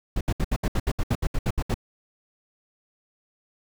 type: noise bursts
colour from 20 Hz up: brown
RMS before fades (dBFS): -23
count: 14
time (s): 0.16-1.743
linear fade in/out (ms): 5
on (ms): 49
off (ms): 69
effects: none